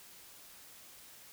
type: silence
effects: white hiss -55 dBFS RMS until 1.32 s